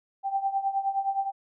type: tone with tremolo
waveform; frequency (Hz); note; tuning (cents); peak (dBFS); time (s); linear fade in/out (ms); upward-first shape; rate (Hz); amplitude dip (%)
sine; 784; G5; 0; -21; 0.23-1.32; 50; triangle; 9.6; 85
effects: none